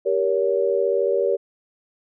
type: chord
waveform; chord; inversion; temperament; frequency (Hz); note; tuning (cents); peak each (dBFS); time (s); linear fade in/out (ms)
sine; G diminished; none; just; 392 / 470.4 / 564.5; G4 / Bb4 / Db5; 0 / +16 / +31; -22; 0.05-1.37; 20
effects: none